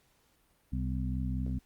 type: harmonic tone with a mistuned harmonic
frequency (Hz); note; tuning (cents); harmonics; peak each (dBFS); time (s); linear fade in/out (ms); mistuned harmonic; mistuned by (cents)
64.5; C2; -24; 1 / 2 / 3 / 4; -33 / -36 / -38 / -39; 0.72-1.59; 10; 4; -28
effects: pink hiss -69 dBFS RMS until 1.65 s + Opus 48 kbps

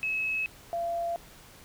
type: tone pair in turn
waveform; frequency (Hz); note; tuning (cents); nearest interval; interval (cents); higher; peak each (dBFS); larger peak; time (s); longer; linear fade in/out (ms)
sine; 2578 / 682.8; E7 / F5; -39 / -39; octave + major seventh; 2300; first; -27 / -28; first; 0.03-0.46 / 0.73-1.16; neither; 0
effects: pink hiss -52 dBFS RMS until 1.64 s

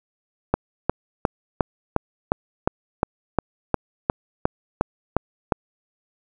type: click train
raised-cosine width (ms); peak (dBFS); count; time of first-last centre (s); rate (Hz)
1; -3; 15; 0.54-5.522; 2.81
effects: none

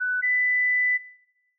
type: tone pair in turn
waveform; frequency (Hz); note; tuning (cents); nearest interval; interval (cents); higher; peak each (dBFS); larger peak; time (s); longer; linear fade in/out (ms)
sine; 1493 / 1992.9; F#6 / B6; +15 / +15; perfect fourth; 500; second; -22 / -20; second; 0-0.22 / 0.22-0.98; second; 20
effects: noise-tail reverb RT60 0.9 s tail -18 dB re dry

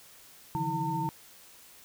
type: tone cluster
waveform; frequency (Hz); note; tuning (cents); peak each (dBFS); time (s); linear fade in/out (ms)
sine; 142.2 / 157.6 / 171.9 / 324.3 / 905; C#3 / D#3 / F3 / E4 / A5; +45 / +23 / -27 / -28 / +48; -36 / -36 / -38 / -37 / -31; 0.55-1.09; 0
effects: white hiss -54 dBFS RMS until 1.84 s

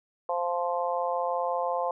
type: harmonic tone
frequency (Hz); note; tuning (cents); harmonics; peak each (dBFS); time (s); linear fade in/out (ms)
174.4; F3; -2; 3 / 4 / 5 / 6; -30 / -31 / -32 / -33; 0.29-1.91; 2
effects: none

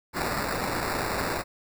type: noise with sample-and-hold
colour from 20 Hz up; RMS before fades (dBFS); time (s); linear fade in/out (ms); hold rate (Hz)
white; -29; 0.13-1.44; 50; 3150
effects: none

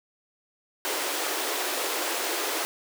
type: high-pass noise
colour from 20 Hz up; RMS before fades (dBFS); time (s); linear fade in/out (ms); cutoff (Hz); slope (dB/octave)
pink; -29; 0.85-2.65; 0; 320; 48
effects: none

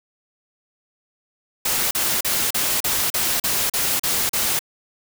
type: noise bursts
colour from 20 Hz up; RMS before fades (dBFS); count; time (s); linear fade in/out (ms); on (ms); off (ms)
white; -21; 10; 1.65-4.592; 5; 260; 38
effects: none

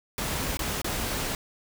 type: noise with dropouts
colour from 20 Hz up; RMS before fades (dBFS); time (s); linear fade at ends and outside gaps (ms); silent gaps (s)
pink; -30; 0.18-1.35; 1; 0.571-0.592 / 0.817-0.844
effects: none

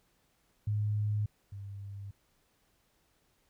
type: tone pair in turn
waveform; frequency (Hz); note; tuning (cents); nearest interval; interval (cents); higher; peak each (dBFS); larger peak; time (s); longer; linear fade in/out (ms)
sine; 105 / 99.74; G#2 / G2; +19 / +30; minor second; 89; first; -28 / -40; first; 0.67-1.26 / 1.52-2.11; neither; 5
effects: pink hiss -72 dBFS RMS until 3.49 s

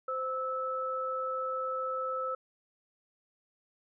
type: tone pair together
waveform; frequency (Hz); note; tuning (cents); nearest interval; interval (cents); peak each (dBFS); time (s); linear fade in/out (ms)
sine; 519 / 1307.8; C5 / E6; -14 / -14; octave + major third; 1600; -35 / -33; 0.08-2.35; 5
effects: none

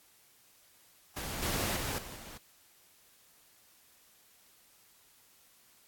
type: noise with level steps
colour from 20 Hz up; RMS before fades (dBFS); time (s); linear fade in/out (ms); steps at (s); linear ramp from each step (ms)
pink; -39 / -33 / -36 / -46 / -48; 1.16-2.38; 10; 1.42 / 1.76 / 1.98 / 2.16; 5
effects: white hiss -63 dBFS RMS until 5.87 s + AAC 64 kbps

